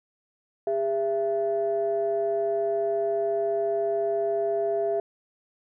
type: tone pair together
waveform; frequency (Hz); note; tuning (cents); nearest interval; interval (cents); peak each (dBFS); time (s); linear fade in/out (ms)
sine; 404.2 / 670; G#4 / E5; -47 / +28; major sixth; 875; -25; 0.67-5; 2
effects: tanh soft clip ceiling -16 dBFS